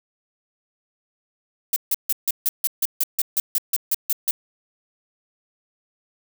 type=noise bursts; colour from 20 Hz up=violet; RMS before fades=-20 dBFS; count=15; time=1.73-4.31 s; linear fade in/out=2 ms; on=32 ms; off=150 ms; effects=none